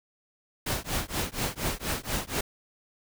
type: noise with tremolo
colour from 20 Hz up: pink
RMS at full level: -27 dBFS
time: 0.66-2.41 s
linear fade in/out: 5 ms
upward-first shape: triangle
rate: 4.2 Hz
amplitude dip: 100%
effects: none